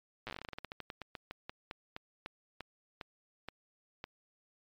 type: slowing click train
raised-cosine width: 0.3 ms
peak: -25 dBFS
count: 29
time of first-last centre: 0.27-4.041 s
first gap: 8 ms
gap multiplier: 1.17
effects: MP3 96 kbps